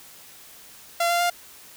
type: tone with pitch steps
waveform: sawtooth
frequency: 685 / 693 / 701 Hz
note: F5 / F5 / F5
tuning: -34 / -14 / +6 cents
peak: -16 dBFS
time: 1-1.3 s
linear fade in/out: 5 ms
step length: 100 ms
effects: white hiss -47 dBFS RMS until 1.76 s